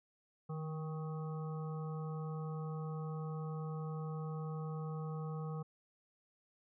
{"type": "harmonic tone with a mistuned harmonic", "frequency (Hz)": 157.7, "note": "D#3", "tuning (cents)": 24, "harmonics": [1, 3, 5, 7, 8], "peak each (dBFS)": [-39, -48, -53, -54, -55], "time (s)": [0.49, 5.63], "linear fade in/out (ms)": 10, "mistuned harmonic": 1, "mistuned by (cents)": -29, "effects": []}